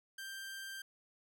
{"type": "tone", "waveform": "sawtooth", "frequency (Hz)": 1577, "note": "G6", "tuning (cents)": 10, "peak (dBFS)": -40, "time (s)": [0.18, 0.82], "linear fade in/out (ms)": 5, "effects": []}